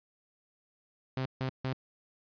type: tone bursts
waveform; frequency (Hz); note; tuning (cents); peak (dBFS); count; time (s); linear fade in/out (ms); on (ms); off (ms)
sawtooth; 130.8; C3; 0; -27; 3; 1.17-1.731; 2; 87; 150
effects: resampled to 11025 Hz